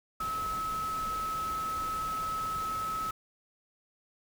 sine tone in noise, 1293 Hz, E6, 34 cents flat, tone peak -31 dBFS, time 0.2-3.11 s, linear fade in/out 5 ms, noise pink, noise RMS -43 dBFS, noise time 0.2-3.11 s, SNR +9 dB, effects none

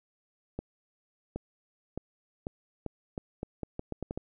accelerating click train, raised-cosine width 2 ms, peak -21 dBFS, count 13, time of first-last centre 0.59-4.175 s, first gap 770 ms, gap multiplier 0.8, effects none

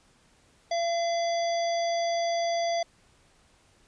harmonic tone with a mistuned harmonic, 680 Hz, F5, 46 cents flat, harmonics 1 / 3 / 5 / 7 / 9, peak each -25 / -38 / -40 / -39 / -42 dBFS, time 0.71-2.83 s, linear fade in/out 5 ms, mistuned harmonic 9, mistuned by -32 cents, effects pink hiss -62 dBFS RMS until 3.87 s + resampled to 22050 Hz

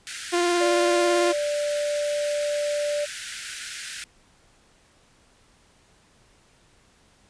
pink high-pass noise, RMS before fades -35 dBFS, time 0.07-4.04 s, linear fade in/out 0 ms, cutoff 1400 Hz, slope 96 dB/octave
sawtooth tone with vibrato, 349.2 Hz, F4, in tune, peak -16 dBFS, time 0.32-1.33 s, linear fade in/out 20 ms, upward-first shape triangle, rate 18 Hz, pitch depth 21 cents each way
sine tone, 587.3 Hz, D5, in tune, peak -23 dBFS, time 0.6-3.06 s, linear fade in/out 20 ms
effects pink hiss -59 dBFS RMS until 7.29 s + resampled to 22050 Hz

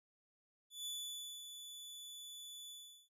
sawtooth tone with ADSR envelope, 3466 Hz, A7, 27 cents flat, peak -38 dBFS, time 0.7-3.09 s, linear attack 160 ms, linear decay 560 ms, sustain -8 dB, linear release 390 ms, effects resampled to 32000 Hz

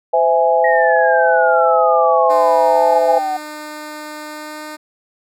sine chord, C augmented, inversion none, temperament equal with one note detuned, 513.1 / 659.3 / 830.6 Hz, C5 / E5 / G#5, -34 / 0 / 0 cents, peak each -15 dBFS, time 0.13-3.19 s, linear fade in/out 10 ms
sine exponential sweep, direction down, 1900 to 740 Hz, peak -17 dBFS, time 0.64-3.37 s, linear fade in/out 5 ms
10% pulse tone with pitch glide, 302.9 to 305 Hz, D#4 to D#4, -46 to -34 cents, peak -20 dBFS, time 2.29-4.77 s, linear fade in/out 20 ms, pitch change +12 cents, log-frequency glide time 4.25-4.63 s
effects none

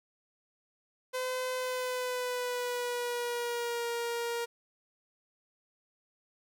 sawtooth tone with pitch glide, 510 to 470.4 Hz, C5 to A#4, -44 to +16 cents, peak -28 dBFS, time 1.13-4.46 s, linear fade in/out 20 ms, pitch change -140 cents, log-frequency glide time 1.57-3.87 s, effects none

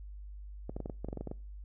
clicks, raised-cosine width 2 ms, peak -25 dBFS, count 12, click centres 0.695 / 0.765 / 0.803 / 0.859 / 0.898 / 1.046 / 1.086 / 1.129 / 1.173 / 1.21 / 1.273 / 1.314 s, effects noise-tail reverb RT60 0.4 s tail -24 dB re dry + added 50 Hz sine -43 dBFS peak until 1.64 s

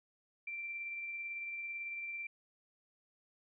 sine tone with tremolo, 2353 Hz, D7, 3 cents sharp, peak -38 dBFS, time 0.47-2.27 s, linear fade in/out 5 ms, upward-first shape triangle, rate 18 Hz, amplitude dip 30%, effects none

